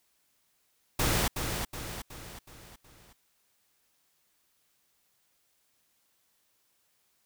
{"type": "noise with echo", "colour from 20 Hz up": "pink", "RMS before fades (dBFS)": -27, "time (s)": [0.99, 1.28], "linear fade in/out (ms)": 5, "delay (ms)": 370, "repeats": 5, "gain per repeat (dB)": -6, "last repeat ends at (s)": 3.13, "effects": ["white hiss -72 dBFS RMS until 7.25 s"]}